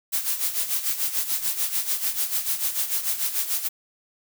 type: noise with tremolo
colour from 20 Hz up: blue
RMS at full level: -23 dBFS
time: 0.12-3.69 s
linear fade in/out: 20 ms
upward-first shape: sine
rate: 6.8 Hz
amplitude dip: 70%
effects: none